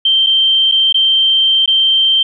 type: tone with dropouts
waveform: sine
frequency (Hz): 3136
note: G7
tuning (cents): 0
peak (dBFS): -8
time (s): 0.05-2.23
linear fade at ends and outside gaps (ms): 5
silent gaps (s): 0.264-0.268 / 0.715-0.72 / 0.927-0.943 / 1.66-1.676
effects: none